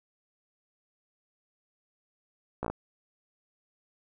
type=slowing click train; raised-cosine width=1 ms; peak=-18 dBFS; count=5; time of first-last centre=2.63-2.7 s; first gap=16 ms; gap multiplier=1.06; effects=none

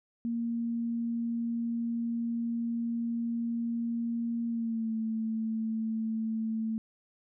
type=tone with pitch glide; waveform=sine; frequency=233.1 to 222.2 Hz; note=A#3 to A3; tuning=0 to +17 cents; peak=-29 dBFS; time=0.25-6.78 s; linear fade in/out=0 ms; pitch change=-83 cents; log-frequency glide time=4.47-4.94 s; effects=none

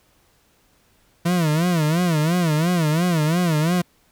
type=tone with vibrato; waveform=40% pulse; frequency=164.81 Hz; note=E3; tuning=in tune; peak=-16 dBFS; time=1.25-3.82 s; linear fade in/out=10 ms; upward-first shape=sine; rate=2.9 Hz; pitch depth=160 cents each way; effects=pink hiss -60 dBFS RMS until 4.11 s

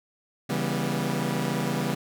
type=chord; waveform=sawtooth; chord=C# half-diminished seventh; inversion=none; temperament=equal with one note detuned; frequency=138.59 / 164.81 / 196 / 242.4 Hz; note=C#3 / E3 / G3 / B3; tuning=0 / 0 / 0 / -32 cents; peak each=-27 dBFS; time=0.49-1.95 s; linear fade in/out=10 ms; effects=none

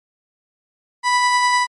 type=tone with tremolo; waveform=30% pulse; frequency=987 Hz; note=B5; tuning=1 cent flat; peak=-10 dBFS; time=1.03-1.67 s; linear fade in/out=50 ms; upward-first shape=sine; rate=10 Hz; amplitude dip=25%; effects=low-pass 9000 Hz 12 dB/octave + MP3 48 kbps

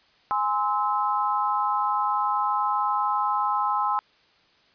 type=chord; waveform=sine; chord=Ab augmented; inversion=none; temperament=just; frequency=830.6 / 1038.3 / 1297.8 Hz; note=Ab5 / C6 / E6; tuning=0 / -14 / -27 cents; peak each=-26 / -25 / -27 dBFS; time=0.31-3.99 s; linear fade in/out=0 ms; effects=white hiss -60 dBFS RMS until 4.74 s + resampled to 11025 Hz

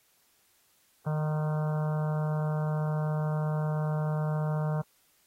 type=harmonic tone with a mistuned harmonic; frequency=153.1 Hz; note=D#3; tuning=28 cents flat; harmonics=1 / 3 / 4 / 5 / 6 / 7 / 8 / 9 / 10; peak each=-27 / -41 / -38 / -43 / -44 / -46 / -48 / -48 / -52 dBFS; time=1.06-4.82 s; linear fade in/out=10 ms; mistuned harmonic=6; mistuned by=+30 cents; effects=white hiss -67 dBFS RMS until 5.26 s + AAC 48 kbps

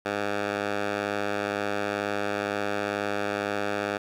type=tone with band-pass filter; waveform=10% pulse; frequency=102.1 Hz; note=G#2; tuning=29 cents flat; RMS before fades=-29 dBFS; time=0.05-3.98 s; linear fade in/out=10 ms; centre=1200 Hz; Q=0.65; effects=9-bit

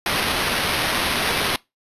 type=noise with sample-and-hold; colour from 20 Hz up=white; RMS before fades=-22 dBFS; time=0.06-1.56 s; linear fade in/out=2 ms; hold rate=7350 Hz; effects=noise-tail reverb RT60 0.2 s tail -22 dB re dry + resampled to 32000 Hz

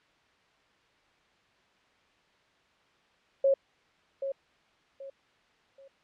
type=tone with echo; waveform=sine; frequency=546 Hz; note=C#5; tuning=26 cents flat; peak=-20 dBFS; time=3.44-3.54 s; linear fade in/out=5 ms; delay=780 ms; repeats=3; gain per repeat=-10 dB; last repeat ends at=5.88 s; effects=white hiss -65 dBFS RMS until 6.03 s + low-pass 3000 Hz 12 dB/octave

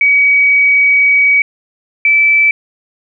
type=tone pair in turn; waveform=sine; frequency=2266 / 2315 Hz; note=C#7 / D7; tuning=+37 / -25 cents; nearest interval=unison; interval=38 cents; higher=second; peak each=-6 dBFS; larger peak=neither; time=0.01-1.42 / 2.05-2.51 s; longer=first; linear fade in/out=2 ms; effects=none

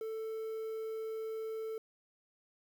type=tone with quantisation; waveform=triangle; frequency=442.4 Hz; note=A4; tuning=9 cents sharp; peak=-35 dBFS; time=0.01-1.78 s; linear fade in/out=2 ms; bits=10; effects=none

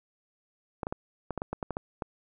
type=clicks; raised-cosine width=1 ms; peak=-18 dBFS; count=11; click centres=0.832 / 0.869 / 0.925 / 1.307 / 1.377 / 1.419 / 1.53 / 1.628 / 1.707 / 1.769 / 2.022 s; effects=none

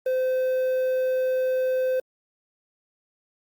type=tone with quantisation; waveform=triangle; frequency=515 Hz; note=C5; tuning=28 cents flat; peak=-19 dBFS; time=0.06-2 s; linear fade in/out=5 ms; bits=8; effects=Opus 48 kbps

